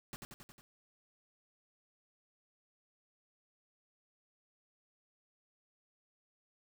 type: noise with echo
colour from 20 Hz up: pink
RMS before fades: -45 dBFS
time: 0.13-0.16 s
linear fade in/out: 0 ms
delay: 90 ms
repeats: 5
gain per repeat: -3 dB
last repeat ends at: 0.61 s
effects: none